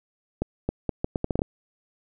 accelerating click train, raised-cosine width 2 ms, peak -11 dBFS, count 10, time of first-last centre 0.42-1.419 s, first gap 270 ms, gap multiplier 0.75, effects none

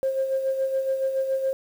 sine tone with tremolo, 533 Hz, C5, 32 cents sharp, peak -19 dBFS, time 0.03-1.53 s, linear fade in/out 0 ms, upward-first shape sine, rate 7.1 Hz, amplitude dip 55%, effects tanh soft clip ceiling -16 dBFS + 8-bit

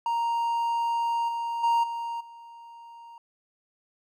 triangle tone with level steps, 932.3 Hz, A#5, in tune, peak -22 / -26 / -18 / -28 / -42 dBFS, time 0.06-3.18 s, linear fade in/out 2 ms, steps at 1.28 / 1.63 / 1.83 / 2.2 s, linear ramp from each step 10 ms, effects none

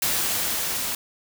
white noise with level ramp, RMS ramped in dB -23 to -28 dBFS, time 0.02-0.95 s, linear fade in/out 2 ms, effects none

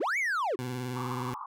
triangle linear two-way sweep, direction up then down, 233.1 to 2315 to 316.4 Hz, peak -25 dBFS, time 0-0.56 s, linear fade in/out 10 ms, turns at 0.18 s
20% pulse tone with vibrato, 125.3 Hz, B2, 25 cents sharp, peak -28 dBFS, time 0.59-1.34 s, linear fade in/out 0 ms, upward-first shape square, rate 19 Hz, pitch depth 37 cents each way
white band-pass noise, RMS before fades -39 dBFS, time 0.95-1.46 s, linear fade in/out 5 ms, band 860 to 1200 Hz, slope 96 dB/octave
effects none

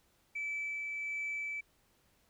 sine tone with tremolo, 2311 Hz, D7, 28 cents flat, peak -33 dBFS, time 0.35-1.61 s, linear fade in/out 10 ms, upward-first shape sine, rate 1.4 Hz, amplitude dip 25%, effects tanh soft clip ceiling -32 dBFS + pink hiss -71 dBFS RMS until 2.29 s

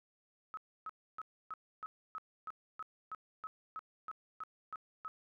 sine tone bursts, 1283 Hz, E6, 47 cents flat, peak -40 dBFS, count 15, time 0.54-5.08 s, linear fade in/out 0 ms, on 32 ms, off 290 ms, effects none

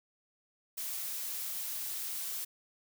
blue noise, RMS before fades -38 dBFS, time 0.77-2.45 s, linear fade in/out 10 ms, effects none

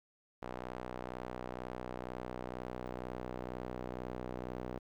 sawtooth tone with band-pass filter sweep, 62.1 Hz, B1, 10 cents sharp, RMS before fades -43 dBFS, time 0.42-4.79 s, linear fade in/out 5 ms, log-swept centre 750 to 480 Hz, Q 0.84, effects 11-bit

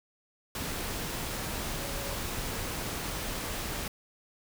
sine tone in noise, 558 Hz, C#5, 11 cents sharp, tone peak -43 dBFS, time 1.8-2.14 s, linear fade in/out 2 ms, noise pink, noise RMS -35 dBFS, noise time 0.55-3.88 s, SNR -11 dB, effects none

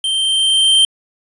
square tone with level ramp, 3136 Hz, G7, in tune, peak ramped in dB -16 to -8 dBFS, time 0.04-0.85 s, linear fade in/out 2 ms, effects resampled to 24000 Hz

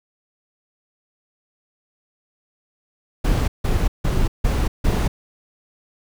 brown noise bursts, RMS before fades -18 dBFS, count 5, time 3.24-5.08 s, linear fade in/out 10 ms, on 240 ms, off 160 ms, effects none

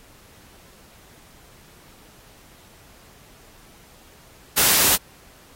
white noise, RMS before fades -17 dBFS, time 4.56-4.97 s, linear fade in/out 20 ms, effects pink hiss -51 dBFS RMS until 5.55 s + AAC 48 kbps

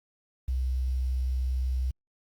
sine tone with quantisation, 63.9 Hz, C2, 40 cents flat, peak -25 dBFS, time 0.48-1.91 s, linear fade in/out 5 ms, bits 9, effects Opus 24 kbps

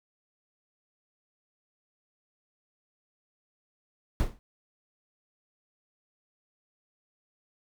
brown noise with exponential decay, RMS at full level -21 dBFS, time 4.2-4.39 s, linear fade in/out 0 ms, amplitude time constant 41 ms, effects none

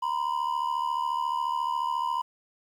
triangle ring-modulated tone, 982 Hz, B5, 10 cents flat, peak -21 dBFS, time 0.02-2.22 s, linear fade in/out 10 ms, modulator 37.1 Hz, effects 10-bit

